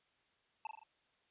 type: tone with echo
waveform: square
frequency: 878 Hz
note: A5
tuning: 4 cents flat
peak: -40 dBFS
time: 0.65-0.67 s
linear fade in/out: 2 ms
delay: 41 ms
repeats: 4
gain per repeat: -4 dB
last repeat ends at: 0.834 s
effects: white hiss -75 dBFS RMS until 1.3 s + resampled to 8000 Hz